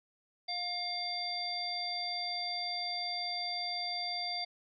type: harmonic tone with a mistuned harmonic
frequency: 710 Hz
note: F5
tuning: 28 cents sharp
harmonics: 1 / 3 / 5 / 7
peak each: -40 / -43 / -43 / -36 dBFS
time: 0.48-4.45 s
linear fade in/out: 10 ms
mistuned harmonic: 7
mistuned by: -91 cents
effects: none